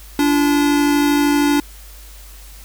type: tone pair together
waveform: square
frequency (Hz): 289.3 / 342.1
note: D4 / F4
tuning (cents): -26 / -36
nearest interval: minor third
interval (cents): 290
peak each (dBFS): -14 / -22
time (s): 0.19-1.6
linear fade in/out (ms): 2
effects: added 50 Hz sine -37 dBFS peak until 2.64 s + white hiss -43 dBFS RMS until 2.64 s